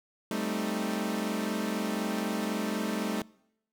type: chord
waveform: sawtooth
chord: A half-diminished seventh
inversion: third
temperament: equal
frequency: 196 / 220 / 261.6 / 311.1 Hz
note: G3 / A3 / C4 / Eb4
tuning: 0 / 0 / 0 / 0 cents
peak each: -31 / -29 / -35 / -33 dBFS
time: 0.31-3.22 s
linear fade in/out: 2 ms
effects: noise-tail reverb RT60 0.8 s tail -24 dB re dry